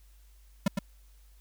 square tone with echo, 196.3 Hz, G3, 3 cents sharp, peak -22 dBFS, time 0.66-0.68 s, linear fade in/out 5 ms, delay 110 ms, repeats 1, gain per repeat -5 dB, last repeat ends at 0.79 s, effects added 50 Hz sine -54 dBFS peak until 1.4 s + white hiss -67 dBFS RMS until 1.4 s

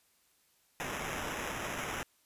blue noise with sample-and-hold, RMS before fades -38 dBFS, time 0.8-2.03 s, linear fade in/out 0 ms, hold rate 4410 Hz, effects white hiss -70 dBFS RMS until 2.25 s + resampled to 32000 Hz

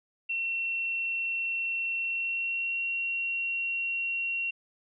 sine tone with pitch glide, 2715 to 2740 Hz, F7 to F7, -50 to -34 cents, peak -28 dBFS, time 0.29-4.51 s, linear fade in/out 10 ms, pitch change +16 cents, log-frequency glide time 1.98-2.83 s, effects none

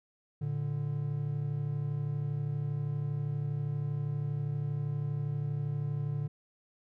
triangle tone pair together, 114.31 / 146.83 Hz, A#2 / D3, -33 / 0 cents, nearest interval major third, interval 433 cents, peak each -34 / -30 dBFS, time 0.41-6.28 s, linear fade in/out 10 ms, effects none

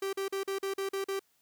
45% pulse tone bursts, 390 Hz, G4, 9 cents flat, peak -31 dBFS, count 8, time 0.02-1.194 s, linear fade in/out 5 ms, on 110 ms, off 42 ms, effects white hiss -71 dBFS RMS until 1.41 s

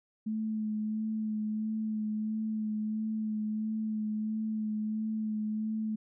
sine tone with vibrato, 216.2 Hz, A3, 30 cents flat, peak -30 dBFS, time 0.26-5.96 s, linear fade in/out 10 ms, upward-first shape sine, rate 1.5 Hz, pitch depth 20 cents each way, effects none

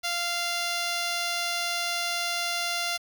5% pulse tone with notch filter, 694 Hz, F5, 11 cents flat, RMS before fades -29 dBFS, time 0.03-2.98 s, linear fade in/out 20 ms, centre 7800 Hz, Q 1.8, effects 8-bit

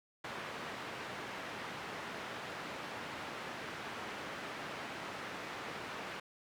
white band-pass noise, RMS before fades -44 dBFS, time 0.24-6.2 s, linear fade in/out 5 ms, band 120 to 1900 Hz, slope 12 dB/octave, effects none

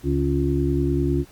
harmonic tone, 70 Hz, C#2, 18 cents sharp, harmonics 1 / 2 / 4 / 5, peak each -24 / -24 / -24 / -24 dBFS, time 0.03-1.25 s, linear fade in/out 50 ms, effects pink hiss -51 dBFS RMS until 1.31 s + Opus 48 kbps

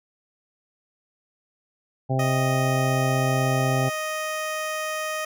harmonic tone, 131.7 Hz, C3, 12 cents sharp, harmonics 1 / 2 / 3 / 4 / 5 / 6, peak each -22 / -30 / -32 / -32 / -31 / -30 dBFS, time 2.09-3.9 s, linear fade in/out 20 ms
15% pulse tone, 622.3 Hz, D#5, in tune, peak -20 dBFS, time 2.19-5.25 s, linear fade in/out 5 ms
effects none

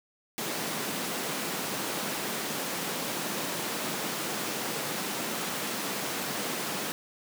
pink high-pass noise, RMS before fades -33 dBFS, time 0.38-6.92 s, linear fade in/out 0 ms, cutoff 170 Hz, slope 24 dB/octave, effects none

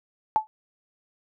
sine tone with exponential decay, 867 Hz, A5, 26 cents flat, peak -13 dBFS, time 0.36-0.47 s, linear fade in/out 0 ms, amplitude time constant 22 ms, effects none

